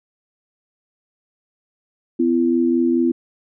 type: tone pair together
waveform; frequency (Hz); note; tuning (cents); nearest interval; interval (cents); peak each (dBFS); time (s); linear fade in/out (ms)
sine; 253.1 / 337.8; B3 / E4; +43 / +42; perfect fourth; 499; -17; 2.19-3.12; 10
effects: none